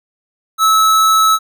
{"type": "tone", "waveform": "square", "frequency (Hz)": 1301, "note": "E6", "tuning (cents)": -23, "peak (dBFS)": -9, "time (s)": [0.58, 1.39], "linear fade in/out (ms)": 50, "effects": []}